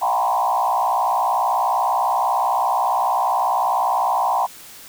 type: tone with frequency modulation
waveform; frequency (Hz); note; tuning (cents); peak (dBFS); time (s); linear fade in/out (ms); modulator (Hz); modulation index
sine; 867; A5; -26; -16; 0.01-4.47; 20; 60.2; 2.9
effects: white hiss -41 dBFS RMS until 4.88 s